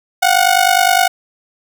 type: ring-modulated tone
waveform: sawtooth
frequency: 733 Hz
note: F#5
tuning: 16 cents flat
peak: -3 dBFS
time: 0.22-1.08 s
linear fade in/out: 10 ms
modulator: 24.9 Hz
effects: none